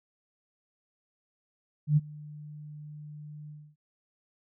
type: tone with ADSR envelope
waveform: sine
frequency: 149.8 Hz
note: D3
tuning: 35 cents sharp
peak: -17 dBFS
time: 1.87-3.76 s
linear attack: 98 ms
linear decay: 31 ms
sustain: -24 dB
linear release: 270 ms
effects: none